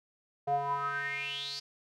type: tone with band-pass filter sweep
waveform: square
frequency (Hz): 141.3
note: C#3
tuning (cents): +34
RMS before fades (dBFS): -34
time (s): 0.47-1.6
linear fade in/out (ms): 10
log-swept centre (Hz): 630 to 4900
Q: 8.6
effects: none